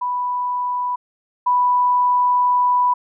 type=tone pair in turn; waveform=sine; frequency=987.8 / 987.8 Hz; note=B5 / B5; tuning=0 / 0 cents; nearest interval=unison; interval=0 cents; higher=neither; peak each=-19 / -13 dBFS; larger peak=second; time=0.01-0.96 / 1.46-2.94 s; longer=second; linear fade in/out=10 ms; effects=none